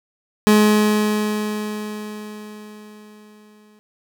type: tone with exponential decay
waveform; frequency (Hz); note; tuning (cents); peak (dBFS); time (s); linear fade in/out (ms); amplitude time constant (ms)
30% pulse; 211.5; G#3; +32; -7; 0.47-3.79; 0; 720
effects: none